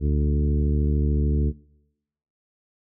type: harmonic tone with a mistuned harmonic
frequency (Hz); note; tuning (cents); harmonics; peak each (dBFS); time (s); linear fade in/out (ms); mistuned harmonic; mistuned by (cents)
73.42; D2; 0; 1 / 2 / 3 / 4 / 5 / 6; -20 / -26 / -30 / -32 / -34 / -36; 0-1.53; 50; 1; -26
effects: noise-tail reverb RT60 0.9 s tail -24 dB re dry